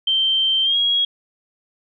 sine tone with pitch glide, 3130 to 3301 Hz, G7 to G#7, -3 to -11 cents, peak -15 dBFS, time 0.07-1.05 s, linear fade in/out 5 ms, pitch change +92 cents, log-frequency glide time 0.63-0.77 s, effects none

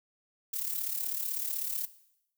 violet noise with amplitude modulation, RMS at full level -31 dBFS, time 0.53-1.86 s, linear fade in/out 10 ms, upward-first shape sine, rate 36 Hz, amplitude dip 65%, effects noise-tail reverb RT60 0.8 s tail -17 dB re dry

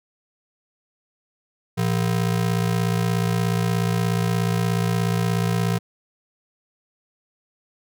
square ring-modulated tone, 143.9 Hz, D3, 35 cents flat, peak -17 dBFS, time 1.77-5.79 s, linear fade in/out 20 ms, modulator 28.4 Hz, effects none

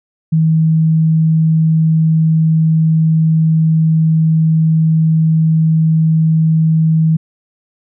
sine tone, 159.9 Hz, D#3, 48 cents sharp, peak -8 dBFS, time 0.32-7.17 s, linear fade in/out 10 ms, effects none

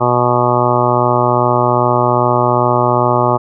harmonic tone, 122.5 Hz, B2, 14 cents flat, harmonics 1 / 2 / 3 / 4 / 5 / 6 / 7 / 8 / 9 / 10, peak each -18 / -22 / -18 / -22 / -17 / -22 / -17 / -22 / -18 / -21 dBFS, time 0-3.38 s, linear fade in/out 20 ms, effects none

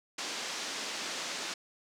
white band-pass noise, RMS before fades -38 dBFS, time 0.18-1.54 s, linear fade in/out 5 ms, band 200 to 6400 Hz, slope 24 dB/octave, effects none

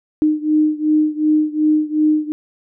sine beating tone pair, 305.4 / 308.1 Hz, D#4 / D#4, -32 / -17 cents, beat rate 2.7 Hz, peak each -15 / -17 dBFS, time 0.22-2.32 s, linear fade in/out 0 ms, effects none

